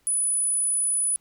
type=tone; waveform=sine; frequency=9930 Hz; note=D#9; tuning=5 cents flat; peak=-21 dBFS; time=0.07-1.16 s; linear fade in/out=0 ms; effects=pink hiss -66 dBFS RMS until 1.2 s